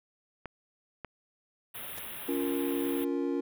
clicks, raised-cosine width 0.5 ms, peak -24 dBFS, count 2, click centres 0.457 / 1.047 s
white band-stop noise, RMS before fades -41 dBFS, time 1.74-3.05 s, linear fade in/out 10 ms, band 3700 to 9800 Hz, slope 96 dB/octave
pink noise with exponential growth, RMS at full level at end -39 dBFS, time 1.91-1.99 s, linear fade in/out 5 ms, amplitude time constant 16 ms
triangle chord, Bb minor, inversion first, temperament just, 279.7 / 349.6 / 466.2 Hz, Db4 / F4 / Bb4, +16 / +2 / 0 cents, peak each -29 / -31 / -34 dBFS, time 2.28-3.41 s, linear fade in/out 10 ms
effects none

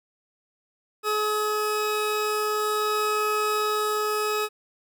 40% pulse tone pair together, 424.5 / 1273.1 Hz, G#4 / D#6, +38 / +39 cents, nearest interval octave + perfect fifth, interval 1901 cents, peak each -25 dBFS, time 1.03-4.49 s, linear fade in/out 50 ms, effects none

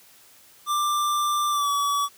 square tone with pitch glide, 1183 to 1141.4 Hz, D6 to D6, +12 to -50 cents, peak -22 dBFS, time 0.66-2.09 s, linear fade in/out 50 ms, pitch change -62 cents, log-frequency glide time 1.5-1.69 s, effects white hiss -53 dBFS RMS until 2.17 s + high-pass 60 Hz 12 dB/octave

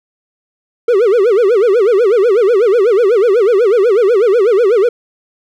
triangle tone with vibrato, 431.9 Hz, A4, 32 cents flat, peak -5 dBFS, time 0.88-4.89 s, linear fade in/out 5 ms, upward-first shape sine, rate 8.1 Hz, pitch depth 240 cents each way, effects none

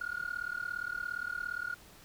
sine tone with amplitude modulation, 1432 Hz, F6, 43 cents sharp, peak -29 dBFS, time 0.01-1.75 s, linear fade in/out 5 ms, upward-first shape sine, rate 37.3 Hz, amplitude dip 100%, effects tanh soft clip ceiling -29 dBFS + pink hiss -56 dBFS RMS until 2.04 s

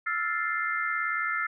sine chord, F major seventh, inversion third, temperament equal, 1318.5 / 1396.9 / 1760 / 2093 Hz, E6 / F6 / A6 / C7, 0 / 0 / 0 / 0 cents, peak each -32 dBFS, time 0.06-1.47 s, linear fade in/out 10 ms, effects none

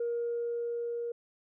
sine tone with level ramp, 471.9 Hz, A#4, 21 cents sharp, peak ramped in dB -28 to -32 dBFS, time 0-1.12 s, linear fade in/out 5 ms, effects tanh soft clip ceiling -26 dBFS

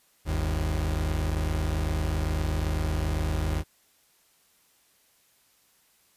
35% pulse tone pair together, 50.06 / 77.78 Hz, G1 / D#2, +37 / 0 cents, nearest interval minor sixth, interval 763 cents, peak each -28 / -25 dBFS, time 0.25-3.64 s, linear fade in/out 50 ms, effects white hiss -64 dBFS RMS until 6.16 s + resampled to 32000 Hz

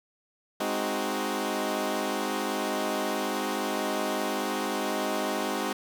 15% pulse chord, Ab dominant seventh, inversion none, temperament equal, 207.7 / 261.6 / 311.1 / 370 Hz, Ab3 / C4 / Eb4 / Gb4, 0 / 0 / 0 / 0 cents, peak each -27 dBFS, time 0.6-5.73 s, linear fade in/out 5 ms, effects none

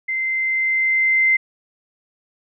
sine tone with level ramp, 2077 Hz, C7, 13 cents flat, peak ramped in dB -20 to -12 dBFS, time 0.08-1.37 s, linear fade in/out 10 ms, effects none

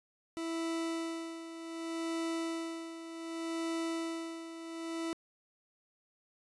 40% pulse tone with tremolo, 329.6 Hz, E4, in tune, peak -32 dBFS, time 0.37-5.13 s, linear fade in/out 0 ms, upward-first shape sine, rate 0.66 Hz, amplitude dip 70%, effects resampled to 24000 Hz

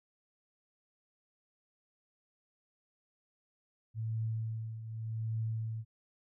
sine tone with tremolo, 111.6 Hz, A2, 25 cents sharp, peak -31 dBFS, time 3.94-5.85 s, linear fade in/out 50 ms, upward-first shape triangle, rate 0.85 Hz, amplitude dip 70%, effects none

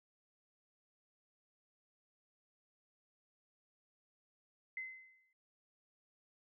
sine tone with exponential decay, 2054 Hz, C7, 33 cents flat, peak -38 dBFS, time 4.77-5.33 s, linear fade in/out 2 ms, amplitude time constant 120 ms, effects none

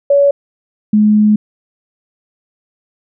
sine tone pair in turn, 565 / 211.6 Hz, C#5 / G#3, +33 / +33 cents, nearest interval octave + perfect fourth, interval 1700 cents, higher first, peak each -6 dBFS, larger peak neither, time 0.1-0.31 / 0.93-1.36 s, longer second, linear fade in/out 5 ms, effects none

